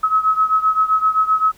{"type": "beating tone pair", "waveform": "sine", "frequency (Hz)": [1281, 1288.7], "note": ["E6", "E6"], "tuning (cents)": [-50, -40], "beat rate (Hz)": 7.7, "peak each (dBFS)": [-15, -18], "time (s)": [0.03, 1.52], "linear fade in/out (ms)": 10, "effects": ["pink hiss -50 dBFS RMS until 1.57 s"]}